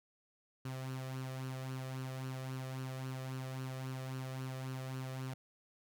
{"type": "tone with flanger", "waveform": "sawtooth", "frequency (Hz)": 130.81, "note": "C3", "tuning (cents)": 0, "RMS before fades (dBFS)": -42, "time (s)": [0.65, 5.34], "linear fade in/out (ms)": 5, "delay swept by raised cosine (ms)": [0.69, 1.69], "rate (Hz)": 3.7, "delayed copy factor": 0.55, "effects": []}